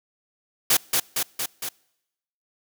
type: noise with echo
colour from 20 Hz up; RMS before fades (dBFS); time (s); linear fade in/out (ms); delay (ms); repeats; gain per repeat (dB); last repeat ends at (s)
white; -18; 0.7-0.77; 5; 230; 4; -3; 1.69
effects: noise-tail reverb RT60 0.9 s tail -26 dB re dry + high-pass 100 Hz 12 dB/octave